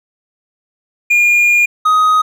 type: tone pair in turn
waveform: triangle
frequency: 2421 / 1254.6 Hz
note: D#7 / D#6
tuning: -48 / +14 cents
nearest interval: major seventh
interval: 1138 cents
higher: first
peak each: -6 dBFS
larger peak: neither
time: 1.1-1.66 / 1.85-2.22 s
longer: first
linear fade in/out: 10 ms
effects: none